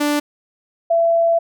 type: tone pair in turn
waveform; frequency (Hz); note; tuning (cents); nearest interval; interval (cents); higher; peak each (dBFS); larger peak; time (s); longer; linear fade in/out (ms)
sawtooth / sine; 293.7 / 670.5; D4 / E5; 0 / +29; octave + major second; 1429; second; -12; neither; 0-0.2 / 0.9-1.39; second; 10
effects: none